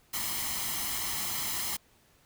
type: noise with comb filter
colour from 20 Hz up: white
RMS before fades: -33 dBFS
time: 0.13-1.77 s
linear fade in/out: 10 ms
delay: 0.97 ms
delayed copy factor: +0.6
effects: pink hiss -64 dBFS RMS until 2.25 s